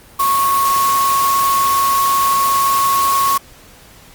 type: tone in noise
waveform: sine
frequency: 1100 Hz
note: C#6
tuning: 14 cents flat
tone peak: -12 dBFS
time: 0.19-3.38 s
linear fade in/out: 10 ms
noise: white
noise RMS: -22 dBFS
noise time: 0.19-3.38 s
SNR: +7 dB
effects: pink hiss -43 dBFS RMS until 4.14 s + Opus 32 kbps